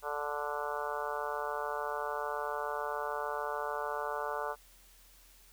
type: harmonic tone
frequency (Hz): 146.83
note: D3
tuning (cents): 0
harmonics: 3 / 4 / 5 / 6 / 7 / 8 / 9 / 10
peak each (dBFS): -41 / -40 / -43 / -40 / -43 / -41 / -46 / -43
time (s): 0.02-4.56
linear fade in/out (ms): 50
effects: added 42 Hz sine -61 dBFS peak until 5.52 s + white hiss -61 dBFS RMS until 5.52 s